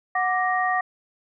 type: tone cluster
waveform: sine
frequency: 737 / 1174 / 1871 Hz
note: F#5 / D6 / A#6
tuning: -7 / -1 / +6 cents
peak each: -23 / -26 / -25 dBFS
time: 0.15-0.81 s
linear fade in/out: 5 ms
effects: none